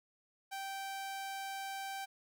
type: tone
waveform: sawtooth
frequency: 780 Hz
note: G5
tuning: 9 cents flat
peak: -36 dBFS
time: 0.51-2.06 s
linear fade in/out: 20 ms
effects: none